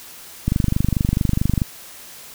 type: click train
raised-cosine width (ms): 5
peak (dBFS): -5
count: 29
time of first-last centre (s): 0.48-1.618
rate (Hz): 24.6
effects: white hiss -40 dBFS RMS until 2.34 s